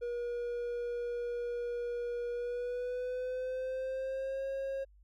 triangle tone with pitch glide, 479.4 to 541.2 Hz, A#4 to C#5, +48 to -42 cents, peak -32 dBFS, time 0.01-4.85 s, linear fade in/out 20 ms, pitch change +210 cents, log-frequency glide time 2.31-4.47 s, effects added 50 Hz sine -58 dBFS peak until 5.03 s

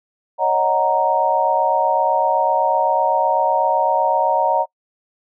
sine chord, D# minor seventh, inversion third, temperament equal, 554.4 / 622.3 / 740 / 932.3 Hz, C#5 / D#5 / F#5 / A#5, 0 / 0 / 0 / 0 cents, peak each -22 / -21 / -20 / -17 dBFS, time 0.38-4.66 s, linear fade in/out 50 ms, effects noise-tail reverb RT60 0.1 s tail -24 dB re dry

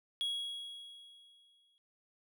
triangle tone with exponential decay, 3322 Hz, G#7, in tune, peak -30 dBFS, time 0.21-1.78 s, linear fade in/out 0 ms, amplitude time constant 340 ms, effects none

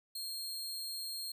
sawtooth tone, 4232 Hz, C8, 19 cents sharp, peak -36 dBFS, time 0.15-1.32 s, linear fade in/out 5 ms, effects none

